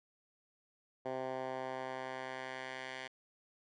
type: tone with band-pass filter sweep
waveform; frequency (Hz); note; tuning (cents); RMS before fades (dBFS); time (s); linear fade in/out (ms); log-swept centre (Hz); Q
10% pulse; 130.3; C3; -7; -42; 1.05-3.08; 10; 630 to 2300; 1.1
effects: resampled to 22050 Hz